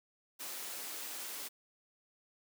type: high-pass noise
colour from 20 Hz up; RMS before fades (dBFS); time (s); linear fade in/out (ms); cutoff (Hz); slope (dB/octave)
white; -43; 0.39-1.49; 20; 240; 24
effects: none